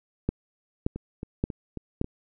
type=two click trains; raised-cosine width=3 ms; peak=-11 / -21 dBFS; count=4 / 5; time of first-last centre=0.29-2.014 / 0.96-2.044 s; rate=1.74 / 3.69 Hz; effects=none